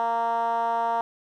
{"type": "tone with band-pass filter", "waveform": "10% pulse", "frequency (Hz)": 231.5, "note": "A#3", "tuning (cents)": -12, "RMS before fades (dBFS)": -25, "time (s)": [0, 1.01], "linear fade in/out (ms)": 0, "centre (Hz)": 830, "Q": 6.1, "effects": []}